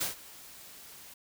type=noise with ADSR envelope; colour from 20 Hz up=white; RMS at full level=-30 dBFS; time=0-1.14 s; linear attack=15 ms; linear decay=130 ms; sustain=-20 dB; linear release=7 ms; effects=none